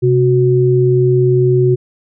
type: tone pair together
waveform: sine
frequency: 130 / 367.7 Hz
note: C3 / F#4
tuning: -11 / -11 cents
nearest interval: octave + tritone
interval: 1800 cents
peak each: -11 dBFS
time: 0.02-1.76 s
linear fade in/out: 20 ms
effects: none